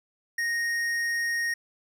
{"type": "tone with tanh clipping", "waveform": "triangle", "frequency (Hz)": 1863, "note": "A#6", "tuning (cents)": -2, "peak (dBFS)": -27, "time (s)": [0.38, 1.54], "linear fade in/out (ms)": 5, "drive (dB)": 16, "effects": []}